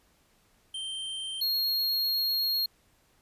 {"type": "tone pair in turn", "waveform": "square", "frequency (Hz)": [3136, 4277], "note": ["G7", "C8"], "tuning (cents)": [0, 37], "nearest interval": "perfect fourth", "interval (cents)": 537, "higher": "second", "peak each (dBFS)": [-34, -26], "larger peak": "second", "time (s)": [[0.74, 1.41], [1.41, 2.66]], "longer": "second", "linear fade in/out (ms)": 5, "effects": ["pink hiss -66 dBFS RMS until 3.21 s", "resampled to 32000 Hz"]}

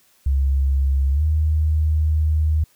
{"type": "tone with pitch glide", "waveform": "sine", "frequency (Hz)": [68.2, 77.44], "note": ["C#2", "D#2"], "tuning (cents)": [-28, -8], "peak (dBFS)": -15, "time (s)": [0.26, 2.64], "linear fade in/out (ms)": 5, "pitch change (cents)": 220, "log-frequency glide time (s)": [1.12, 1.23], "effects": ["white hiss -58 dBFS RMS until 2.75 s"]}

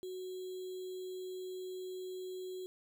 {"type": "tone with sample-and-hold", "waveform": "sine", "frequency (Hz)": 370, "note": "F#4", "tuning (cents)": 0, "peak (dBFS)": -40, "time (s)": [0.03, 2.66], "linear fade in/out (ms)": 0, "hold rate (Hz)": 3675, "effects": []}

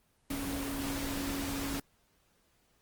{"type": "tone in noise", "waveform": "sine", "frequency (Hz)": 277.2, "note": "C#4", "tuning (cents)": 0, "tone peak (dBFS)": -36, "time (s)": [0.3, 1.8], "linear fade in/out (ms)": 5, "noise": "pink", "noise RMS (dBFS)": -38, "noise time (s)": [0.3, 1.8], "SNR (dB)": -1, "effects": ["pink hiss -71 dBFS RMS until 2.81 s", "Opus 24 kbps"]}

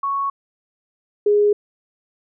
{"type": "tone pair in turn", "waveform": "sine", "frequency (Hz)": [1108.7, 414], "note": ["C#6", "G#4"], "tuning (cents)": [0, -5], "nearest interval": "octave + perfect fourth", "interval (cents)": 1705, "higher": "first", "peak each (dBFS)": [-19, -12], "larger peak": "second", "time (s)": [[0.03, 0.3], [1.26, 1.53]], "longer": "neither", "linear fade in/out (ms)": 5, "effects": []}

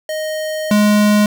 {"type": "tone pair in turn", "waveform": "square", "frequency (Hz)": [622, 208.8], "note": ["D#5", "G#3"], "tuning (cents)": [-1, 10], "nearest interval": "octave + perfect fifth", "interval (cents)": 1889, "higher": "first", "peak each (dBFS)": [-20, -10], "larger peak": "second", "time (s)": [[0.09, 0.71], [0.71, 1.26]], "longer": "first", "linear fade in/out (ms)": 2, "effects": []}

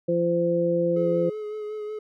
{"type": "harmonic tone", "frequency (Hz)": 171.6, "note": "F3", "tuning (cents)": -30, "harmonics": [1, 2, 3], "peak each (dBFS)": [-27, -26, -22], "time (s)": [0.08, 1.3], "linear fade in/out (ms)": 10}
{"type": "tone with vibrato", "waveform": "triangle", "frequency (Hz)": 424.8, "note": "G#4", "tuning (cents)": 39, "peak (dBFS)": -28, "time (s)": [0.96, 1.99], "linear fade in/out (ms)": 5, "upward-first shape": "sine", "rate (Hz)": 5.4, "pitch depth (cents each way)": 22}
{"effects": []}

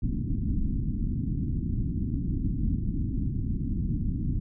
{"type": "low-pass noise", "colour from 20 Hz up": "pink", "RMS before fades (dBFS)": -28, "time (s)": [0.02, 4.4], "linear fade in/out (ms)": 10, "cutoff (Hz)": 290, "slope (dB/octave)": 48, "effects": []}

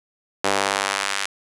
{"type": "tone with high-pass filter sweep", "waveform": "sawtooth", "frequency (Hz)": 98.8, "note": "G2", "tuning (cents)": 14, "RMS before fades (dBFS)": -23, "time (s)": [0.44, 1.26], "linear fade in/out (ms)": 5, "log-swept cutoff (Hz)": [500, 1800], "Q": 0.85, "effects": ["resampled to 24000 Hz", "7-bit"]}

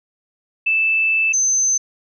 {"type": "tone pair in turn", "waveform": "sine", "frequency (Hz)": [2637, 6180], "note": ["E7", "G8"], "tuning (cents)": [0, -26], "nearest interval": "octave + minor third", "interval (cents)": 1474, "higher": "second", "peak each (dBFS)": -14, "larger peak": "neither", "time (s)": [[0.66, 1.33], [1.33, 1.78]], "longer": "first", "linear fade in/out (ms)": 10, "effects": []}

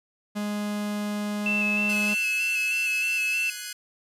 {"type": "tone", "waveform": "45% pulse", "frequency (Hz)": 207.7, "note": "G#3", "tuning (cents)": 0, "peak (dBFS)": -27, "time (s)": [0.35, 2.15], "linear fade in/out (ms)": 20}
{"type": "tone with vibrato", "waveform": "sine", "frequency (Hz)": 2635, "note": "E7", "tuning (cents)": -1, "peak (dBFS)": -23, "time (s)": [1.46, 3.5], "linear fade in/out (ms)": 2, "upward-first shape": "square", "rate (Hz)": 3.2, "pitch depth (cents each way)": 21}
{"type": "chord", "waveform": "10% pulse", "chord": "Ab dominant seventh", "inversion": "third", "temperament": "equal", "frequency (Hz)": [1480, 1661.2, 2093, 2489], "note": ["Gb6", "Ab6", "C7", "Eb7"], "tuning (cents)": [0, 0, 0, 0], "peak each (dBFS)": [-29, -33, -32, -31], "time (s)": [1.89, 3.73], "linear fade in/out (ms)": 5}
{"effects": ["resampled to 32000 Hz"]}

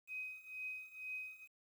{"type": "tone with tremolo", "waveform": "sine", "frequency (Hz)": 2518, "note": "D#7", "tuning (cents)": 20, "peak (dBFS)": -40, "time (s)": [0.07, 1.48], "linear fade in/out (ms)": 50, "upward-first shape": "triangle", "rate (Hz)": 2.1, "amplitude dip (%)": 90, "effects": ["11-bit"]}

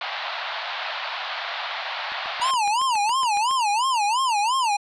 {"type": "band-pass noise", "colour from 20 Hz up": "pink", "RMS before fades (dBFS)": -30, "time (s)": [0.01, 2.51], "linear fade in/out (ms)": 2, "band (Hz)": [660, 4300], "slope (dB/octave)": 48}
{"type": "click train", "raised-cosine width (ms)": 0.3, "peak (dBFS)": -21, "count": 11, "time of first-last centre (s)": [2.12, 3.511], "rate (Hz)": 7.19}
{"type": "tone with vibrato", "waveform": "square", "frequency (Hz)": 932.3, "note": "A#5", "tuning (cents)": 0, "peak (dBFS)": -20, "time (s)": [2.41, 4.77], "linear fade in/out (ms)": 10, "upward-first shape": "sine", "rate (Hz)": 2.9, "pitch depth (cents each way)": 240}
{"effects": ["resampled to 22050 Hz"]}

